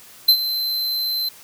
square tone with ADSR envelope, 4086 Hz, C8, 42 cents flat, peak -8 dBFS, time 0.28-1.29 s, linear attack 9 ms, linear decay 73 ms, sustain -13 dB, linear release 6 ms, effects white hiss -45 dBFS RMS until 1.43 s

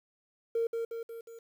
triangle tone with echo, 460.2 Hz, A#4, 22 cents flat, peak -23 dBFS, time 0.55-0.67 s, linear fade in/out 5 ms, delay 180 ms, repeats 4, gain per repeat -5 dB, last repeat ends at 1.39 s, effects tanh soft clip ceiling -24 dBFS + 10-bit

